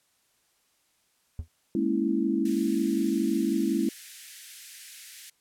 triangle tone with exponential decay, 80.9 Hz, E2, 32 cents flat, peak -24 dBFS, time 1.39-1.48 s, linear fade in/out 0 ms, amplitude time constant 19 ms
sine chord, A# half-diminished seventh, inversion third, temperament equal, 207.7 / 233.1 / 277.2 / 329.6 Hz, G#3 / A#3 / C#4 / E4, 0 / 0 / 0 / 0 cents, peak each -29 / -30 / -29 / -27 dBFS, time 1.75-3.89 s, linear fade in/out 2 ms
white high-pass noise, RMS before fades -44 dBFS, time 2.45-5.3 s, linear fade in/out 5 ms, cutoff 1600 Hz, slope 48 dB/octave
effects white hiss -69 dBFS RMS until 5.4 s + low-pass 12000 Hz 12 dB/octave

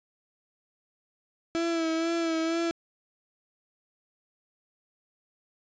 35% pulse tone with vibrato, 329.6 Hz, E4, in tune, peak -24 dBFS, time 1.55-2.71 s, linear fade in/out 0 ms, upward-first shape sine, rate 2.1 Hz, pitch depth 37 cents each way, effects resampled to 16000 Hz

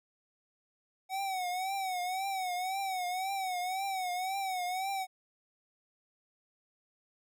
square tone with vibrato, 750 Hz, F#5, 23 cents sharp, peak -33 dBFS, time 1.09-5.07 s, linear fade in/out 50 ms, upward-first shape triangle, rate 1.9 Hz, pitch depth 100 cents each way, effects none

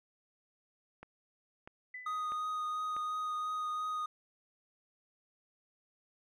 click train, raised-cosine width 0.5 ms, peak -33 dBFS, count 4, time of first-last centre 1.03-2.965 s, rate 1.55 Hz
sine tone with exponential decay, 2000 Hz, B6, 21 cents sharp, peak -40 dBFS, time 1.94-2.45 s, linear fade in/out 5 ms, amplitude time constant 110 ms
triangle tone with vibrato, 1243 Hz, D#6, 2 cents flat, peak -32 dBFS, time 2.06-4.06 s, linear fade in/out 5 ms, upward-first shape triangle, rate 2.9 Hz, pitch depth 13 cents each way
effects none

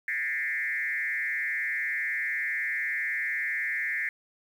sine tone with frequency modulation, 1936 Hz, B6, 35 cents flat, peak -27 dBFS, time 0.08-4.09 s, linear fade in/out 2 ms, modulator 150 Hz, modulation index 1.7, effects 9-bit

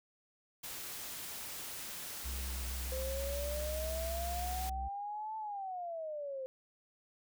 white noise, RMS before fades -44 dBFS, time 0.63-4.7 s, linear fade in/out 10 ms
triangle tone, 63.8 Hz, C2, 43 cents flat, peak -36 dBFS, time 2.24-4.89 s, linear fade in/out 20 ms
sine exponential two-way sweep, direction up then down, 516 to 881 to 516 Hz, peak -38 dBFS, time 2.92-6.46 s, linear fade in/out 0 ms, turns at 5.37 s
effects none

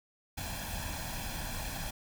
pink noise with comb filter, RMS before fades -38 dBFS, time 0.37-1.91 s, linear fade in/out 10 ms, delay 1.2 ms, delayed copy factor +0.7, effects none

